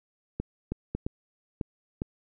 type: clicks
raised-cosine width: 3 ms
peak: -17 dBFS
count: 6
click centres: 0.4 / 0.72 / 0.95 / 1.065 / 1.612 / 2.019 s
effects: none